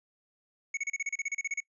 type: tone bursts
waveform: square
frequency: 2217 Hz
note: C#7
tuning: in tune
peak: -30 dBFS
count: 14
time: 0.74-1.604 s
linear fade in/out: 5 ms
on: 32 ms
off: 32 ms
effects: noise-tail reverb RT60 0.1 s tail -23 dB re dry + resampled to 22050 Hz